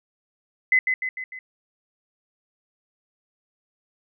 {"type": "tone with echo", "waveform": "sine", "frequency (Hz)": 2033, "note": "B6", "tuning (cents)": 50, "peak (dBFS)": -14, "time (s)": [0.72, 0.79], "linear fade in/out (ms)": 2, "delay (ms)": 150, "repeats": 4, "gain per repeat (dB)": -5, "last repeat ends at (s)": 1.39, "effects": []}